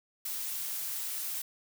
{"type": "noise", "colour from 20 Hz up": "blue", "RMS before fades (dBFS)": -36, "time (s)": [0.25, 1.42], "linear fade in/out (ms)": 5, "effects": []}